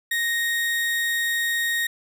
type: tone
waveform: 35% pulse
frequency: 1864.7 Hz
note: A#6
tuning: in tune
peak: -20 dBFS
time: 0.11-1.87 s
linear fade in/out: 5 ms
effects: none